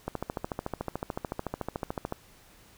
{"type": "click train", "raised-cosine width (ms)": 1, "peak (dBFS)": -17, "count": 29, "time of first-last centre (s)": [0.08, 2.124], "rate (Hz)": 13.7, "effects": ["pink hiss -57 dBFS RMS until 2.77 s"]}